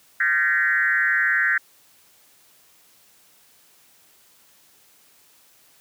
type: tone with frequency modulation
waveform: sine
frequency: 1705 Hz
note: G#6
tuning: 45 cents sharp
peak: -17 dBFS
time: 0.2-1.58 s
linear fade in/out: 5 ms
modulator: 158 Hz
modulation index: 1.6
effects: white hiss -56 dBFS RMS until 5.8 s + high-pass 80 Hz 12 dB/octave